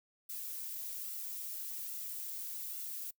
violet noise with flanger, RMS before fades -42 dBFS, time 0.29-3.11 s, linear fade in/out 10 ms, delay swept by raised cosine 1.4 to 3.3 ms, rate 1.2 Hz, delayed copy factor +0.5, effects noise-tail reverb RT60 0.1 s tail -23 dB re dry

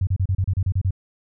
sine tone bursts, 94.3 Hz, F#2, 33 cents sharp, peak -17 dBFS, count 10, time 0.01-0.908 s, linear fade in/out 5 ms, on 61 ms, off 32 ms, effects none

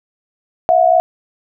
sine tone pair together, 659 / 723.8 Hz, E5 / F#5, -1 / -38 cents, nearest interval major second, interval 163 cents, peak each -11 dBFS, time 0.69-1 s, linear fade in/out 0 ms, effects none

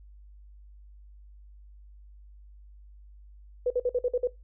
sine tone bursts, 493.9 Hz, B4, in tune, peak -22 dBFS, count 7, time 3.66-4.274 s, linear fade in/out 5 ms, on 44 ms, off 51 ms, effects noise-tail reverb RT60 0.2 s tail -18 dB re dry + added 50 Hz sine -48 dBFS peak until 4.43 s

